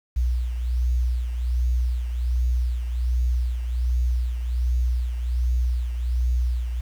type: beating tone pair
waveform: sine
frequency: 60.8 / 62.1 Hz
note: B1 / B1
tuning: -26 / +10 cents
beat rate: 1.3 Hz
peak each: -20 / -28 dBFS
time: 0.16-6.81 s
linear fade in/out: 10 ms
effects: tanh soft clip ceiling -14 dBFS + 8-bit